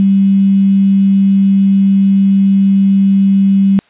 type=tone with quantisation; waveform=sine; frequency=195.7 Hz; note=G3; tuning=3 cents flat; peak=-6 dBFS; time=0-3.79 s; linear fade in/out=0 ms; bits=5; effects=white hiss -50 dBFS RMS until 3.89 s + resampled to 8000 Hz